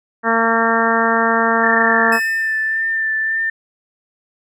harmonic tone, 227.9 Hz, A#3, 39 cents flat, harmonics 1 / 2 / 3 / 4 / 5 / 6 / 7 / 8, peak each -21 / -21 / -21 / -21 / -21 / -21 / -21 / -21 dBFS, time 0.23-2.2 s, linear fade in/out 50 ms
sine tone with vibrato, 1780 Hz, A6, 20 cents sharp, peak -16 dBFS, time 1.63-3.5 s, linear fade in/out 5 ms, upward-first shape sine, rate 1.8 Hz, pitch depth 18 cents each way
sawtooth tone with exponential decay, 2568 Hz, E7, 46 cents flat, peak -19 dBFS, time 2.12-2.95 s, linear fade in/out 5 ms, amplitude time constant 180 ms
effects none

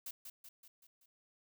blue noise with echo, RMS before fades -44 dBFS, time 0.06-0.11 s, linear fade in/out 5 ms, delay 190 ms, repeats 5, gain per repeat -5 dB, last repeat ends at 1.06 s, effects none

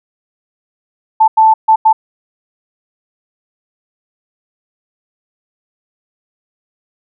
sine tone bursts at uneven times, 880 Hz, A5, in tune, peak -4 dBFS, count 4, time 1.2-1.28 / 1.37-1.54 / 1.68-1.76 / 1.85-1.93 s, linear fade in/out 10 ms, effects none

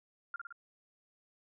sine tone with echo, 1396.9 Hz, F6, in tune, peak -36 dBFS, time 0.34-0.36 s, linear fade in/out 2 ms, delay 55 ms, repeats 3, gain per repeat -3 dB, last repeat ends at 0.525 s, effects none

